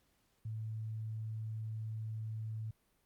sine tone, 110 Hz, A2, in tune, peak -38 dBFS, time 0.45-2.71 s, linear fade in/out 5 ms, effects pink hiss -75 dBFS RMS until 3.05 s + Opus 48 kbps

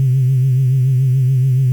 sine tone with vibrato, 130.2 Hz, C3, 8 cents flat, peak -9 dBFS, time 0-1.72 s, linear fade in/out 0 ms, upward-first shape triangle, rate 7 Hz, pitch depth 81 cents each way, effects tanh soft clip ceiling -6 dBFS + 7-bit

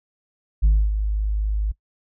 sine tone with ADSR envelope, 52.1 Hz, G#1, 6 cents sharp, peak -9 dBFS, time 0.62-1.72 s, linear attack 25 ms, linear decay 260 ms, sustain -10 dB, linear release 11 ms, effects noise-tail reverb RT60 0.1 s tail -21 dB re dry + tanh soft clip ceiling -11 dBFS

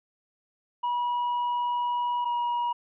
triangle tone pair in turn, 969 / 959.5 Hz, B5 / A#5, -33 / +50 cents, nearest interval unison, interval 17 cents, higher first, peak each -23 dBFS, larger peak neither, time 0.83-2.25 / 2.25-2.73 s, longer first, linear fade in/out 10 ms, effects resampled to 8000 Hz

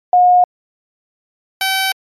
sine / 10% pulse tone pair in turn, 720 / 767.6 Hz, F#5 / G5, -47 / -37 cents, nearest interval minor second, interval 110 cents, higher second, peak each -6 dBFS, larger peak neither, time 0.13-0.44 / 1.61-1.92 s, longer neither, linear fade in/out 2 ms, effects MP3 64 kbps

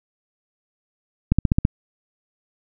click train, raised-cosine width 5 ms, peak -3 dBFS, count 6, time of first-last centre 1.32-1.651 s, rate 15.1 Hz, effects none

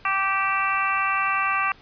harmonic tone with a mistuned harmonic, 389.2 Hz, G4, 12 cents flat, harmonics 2 / 3 / 4 / 5 / 6 / 7, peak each -31 / -23 / -29 / -31 / -30 / -28 dBFS, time 0.05-1.72 s, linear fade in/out 2 ms, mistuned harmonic 7, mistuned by -19 cents, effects pink hiss -51 dBFS RMS until 1.81 s + resampled to 11025 Hz

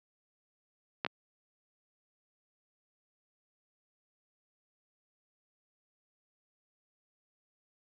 clicks, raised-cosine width 0.3 ms, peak -14 dBFS, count 2, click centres 1.048 / 1.064 s, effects high-pass 150 Hz 12 dB/octave + low-pass 4000 Hz 12 dB/octave

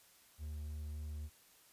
triangle tone, 75.3 Hz, D2, 44 cents sharp, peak -39 dBFS, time 0.38-1.3 s, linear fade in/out 50 ms, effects white hiss -65 dBFS RMS until 1.72 s + resampled to 32000 Hz

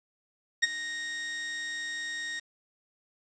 sawtooth tone with ADSR envelope, 1864.7 Hz, A#6, in tune, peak -15 dBFS, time 0.62-2.4 s, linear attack 16 ms, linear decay 24 ms, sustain -15 dB, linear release 11 ms, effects resampled to 16000 Hz + 8-bit

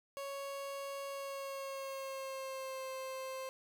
30% pulse tone with pitch glide, 554.4 to 525.4 Hz, C#5 to C5, 0 to +7 cents, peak -38 dBFS, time 0.17-3.49 s, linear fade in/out 0 ms, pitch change -93 cents, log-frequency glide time 1.09-2.87 s, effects none

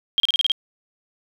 sine tone bursts, 3217 Hz, G7, 44 cents sharp, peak -15 dBFS, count 7, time 0.18-0.518 s, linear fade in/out 0 ms, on 20 ms, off 33 ms, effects none

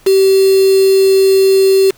sine tone with quantisation, 385.8 Hz, G4, 28 cents flat, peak -6 dBFS, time 0.06-1.91 s, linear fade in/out 10 ms, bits 3, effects pink hiss -46 dBFS RMS until 1.97 s

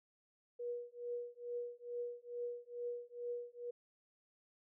sine tone with tremolo, 481.9 Hz, B4, 43 cents flat, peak -37 dBFS, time 0.59-3.71 s, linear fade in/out 10 ms, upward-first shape triangle, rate 2.3 Hz, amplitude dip 100%, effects none

